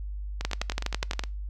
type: two click trains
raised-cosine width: 0.2 ms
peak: -15 / -10 dBFS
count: 9 / 10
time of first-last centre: 0.41-1.237 / 0.45-1.194 s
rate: 9.67 / 12.1 Hz
effects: noise-tail reverb RT60 0.3 s tail -24 dB re dry + added 50 Hz sine -32 dBFS peak until 1.49 s